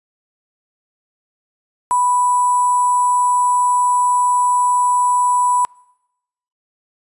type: tone with sample-and-hold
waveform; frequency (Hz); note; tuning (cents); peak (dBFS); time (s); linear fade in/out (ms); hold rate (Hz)
sine; 987.8; B5; 0; -12; 1.91-5.65; 0; 8820
effects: noise-tail reverb RT60 0.9 s tail -26 dB re dry + resampled to 24000 Hz